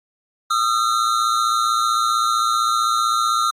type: tone pair together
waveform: square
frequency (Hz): 1231 / 1346.6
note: D#6 / E6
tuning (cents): -19 / +36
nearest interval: major second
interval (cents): 155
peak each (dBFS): -20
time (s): 0.5-3.51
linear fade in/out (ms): 10
effects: low-pass 9000 Hz 12 dB/octave + AAC 64 kbps